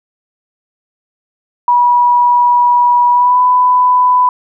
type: tone with pitch glide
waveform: sine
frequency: 971 to 997.1 Hz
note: B5 to B5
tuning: -30 to +16 cents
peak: -6 dBFS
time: 1.68-4.29 s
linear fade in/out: 2 ms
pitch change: +46 cents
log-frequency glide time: 3.1-3.4 s
effects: none